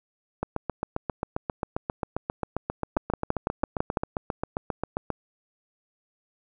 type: two click trains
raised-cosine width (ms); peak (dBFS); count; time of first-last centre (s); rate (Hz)
1; -9 / -13; 7 / 36; 2.97-3.972 / 0.43-5.103; 5.99 / 7.49
effects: none